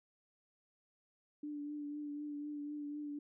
sine tone with vibrato, 293.7 Hz, D4, in tune, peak -40 dBFS, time 1.43-3.19 s, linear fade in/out 5 ms, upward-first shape triangle, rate 4 Hz, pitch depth 28 cents each way, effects none

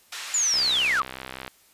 pink band-pass noise, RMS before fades -36 dBFS, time 0.12-1 s, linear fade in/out 5 ms, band 1600 to 7400 Hz, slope 12 dB/octave
sine linear sweep, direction down, 7170 to 1076 Hz, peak -20 dBFS, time 0.34-1.02 s, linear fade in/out 2 ms
click train, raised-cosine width 0.3 ms, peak -18 dBFS, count 62, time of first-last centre 0.54-1.478 s, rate 65 Hz
effects white hiss -58 dBFS RMS until 1.73 s + resampled to 32000 Hz

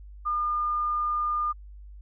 sine tone, 1210 Hz, D#6, 49 cents flat, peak -24 dBFS, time 0.25-1.53 s, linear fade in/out 20 ms, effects added 50 Hz sine -42 dBFS peak until 2.01 s

